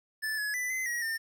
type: tone with pitch steps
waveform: square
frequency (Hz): 1748 / 1694 / 1991 / 2046 / 1903 / 1808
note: A6 / G#6 / B6 / C7 / A#6 / A6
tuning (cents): -12 / +34 / +14 / -39 / +35 / +47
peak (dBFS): -31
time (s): 0.22-1.18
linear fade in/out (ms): 20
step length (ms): 160
effects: 11-bit